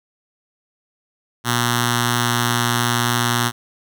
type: tone with notch filter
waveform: 5% pulse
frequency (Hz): 119.8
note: A#2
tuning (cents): +48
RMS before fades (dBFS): -19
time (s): 1.44-3.52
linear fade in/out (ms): 50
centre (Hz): 530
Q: 0.52
effects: none